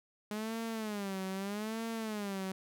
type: tone with vibrato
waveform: sawtooth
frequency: 207.7 Hz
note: G#3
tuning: in tune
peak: -32 dBFS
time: 0.31-2.52 s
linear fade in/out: 2 ms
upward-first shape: sine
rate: 0.8 Hz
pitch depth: 160 cents each way
effects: none